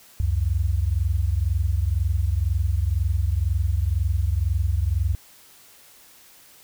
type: tone pair together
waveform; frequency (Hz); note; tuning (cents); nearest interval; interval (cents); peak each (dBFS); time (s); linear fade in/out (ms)
sine; 67.99 / 90; C#2 / F#2; -33 / -47; perfect fourth; 486; -22; 0.2-5.15; 0
effects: white hiss -51 dBFS RMS until 6.63 s